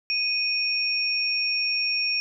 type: tone pair together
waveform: sine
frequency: 2489 / 5520 Hz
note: D#7 / F8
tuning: 0 / -21 cents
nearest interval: octave + major second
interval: 1379 cents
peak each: -25 dBFS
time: 0.1-2.2 s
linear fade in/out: 0 ms
effects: none